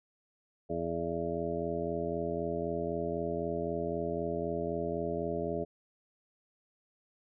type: harmonic tone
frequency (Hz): 83.9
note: E2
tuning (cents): +31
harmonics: 1 / 2 / 3 / 4 / 5 / 7 / 8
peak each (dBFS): -44 / -40 / -41 / -40 / -36 / -38 / -39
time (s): 0.69-5.65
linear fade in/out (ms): 20
effects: none